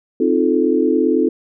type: chord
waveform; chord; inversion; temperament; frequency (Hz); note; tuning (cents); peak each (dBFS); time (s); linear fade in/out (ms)
sine; F dominant seventh; second; equal with one note detuned; 261.6 / 311.1 / 349.2 / 436.2; C4 / Eb4 / F4 / A4; 0 / 0 / 0 / -15; -18; 0.2-1.29; 5
effects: none